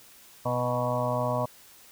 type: harmonic tone with a mistuned harmonic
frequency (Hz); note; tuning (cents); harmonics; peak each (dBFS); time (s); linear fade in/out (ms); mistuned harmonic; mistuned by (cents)
123.47; B2; 0; 1 / 2 / 4 / 5 / 6 / 7 / 8 / 9; -31 / -35 / -35 / -29 / -38 / -38 / -33 / -35; 0.45-1.46; 10; 8; -19
effects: white hiss -53 dBFS RMS until 1.91 s